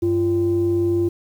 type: tone pair together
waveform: sine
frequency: 97.46 / 343.9 Hz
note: G2 / F4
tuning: -10 / -27 cents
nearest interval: octave + minor seventh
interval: 2183 cents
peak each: -23 / -16 dBFS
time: 0.02-1.09 s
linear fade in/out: 10 ms
effects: tanh soft clip ceiling -11 dBFS + 8-bit